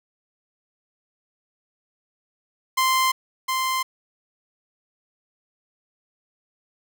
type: tone with echo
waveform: sawtooth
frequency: 1043 Hz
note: C6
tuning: 6 cents flat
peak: -14 dBFS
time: 2.77-3.12 s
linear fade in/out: 10 ms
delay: 710 ms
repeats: 1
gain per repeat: -4 dB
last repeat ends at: 3.83 s
effects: none

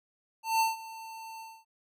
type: tone with ADSR envelope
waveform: square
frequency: 896 Hz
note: A5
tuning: 31 cents sharp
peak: -23 dBFS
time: 0.43-1.65 s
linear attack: 170 ms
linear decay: 160 ms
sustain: -19 dB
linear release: 250 ms
effects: none

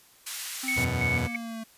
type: band-pass noise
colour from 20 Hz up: white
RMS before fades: -36 dBFS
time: 0.26-0.85 s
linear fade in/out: 10 ms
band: 1500 to 12000 Hz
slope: 12 dB/octave
type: exponential sweep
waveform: square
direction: down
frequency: 263.3 to 222.8 Hz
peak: -35 dBFS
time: 0.63-1.64 s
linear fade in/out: 10 ms
type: tone with tremolo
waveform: sine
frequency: 2217 Hz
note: C#7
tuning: in tune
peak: -25 dBFS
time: 0.68-1.36 s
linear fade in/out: 2 ms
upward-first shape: square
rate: 3 Hz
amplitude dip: 70%
type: chord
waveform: sawtooth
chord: E suspended second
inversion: none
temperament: just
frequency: 82.41 / 92.71 / 123.61 Hz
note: E2 / F#2 / B2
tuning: 0 / +4 / +2 cents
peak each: -28 / -28 / -25 dBFS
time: 0.76-1.28 s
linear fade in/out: 20 ms
effects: white hiss -57 dBFS RMS until 1.77 s + resampled to 32000 Hz

